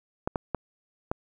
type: clicks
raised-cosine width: 1 ms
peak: -13 dBFS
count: 4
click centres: 0.275 / 0.358 / 0.547 / 1.115 s
effects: 9-bit